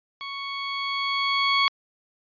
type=tone with level ramp; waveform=15% pulse; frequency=1110 Hz; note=C#6; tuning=2 cents sharp; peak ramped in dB=-26 to -11 dBFS; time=0.21-1.68 s; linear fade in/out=0 ms; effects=resampled to 11025 Hz